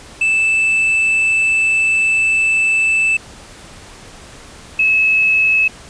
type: tone pair in turn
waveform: triangle / sine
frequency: 2637 / 2589 Hz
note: E7 / E7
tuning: 0 / -32 cents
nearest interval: unison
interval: 32 cents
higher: first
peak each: -10 dBFS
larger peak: neither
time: 0.21-3.17 / 4.79-5.68 s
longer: first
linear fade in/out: 5 ms
effects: pink hiss -38 dBFS RMS until 5.89 s + resampled to 22050 Hz